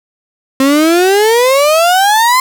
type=exponential sweep; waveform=35% pulse; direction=up; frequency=263.4 to 1046.5 Hz; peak=-5 dBFS; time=0.6-2.4 s; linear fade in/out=2 ms; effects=none